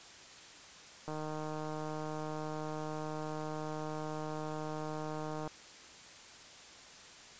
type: click train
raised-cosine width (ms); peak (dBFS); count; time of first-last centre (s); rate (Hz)
1; -27; 678; 1.08-5.476; 154
effects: white hiss -53 dBFS RMS until 7.39 s + resampled to 16000 Hz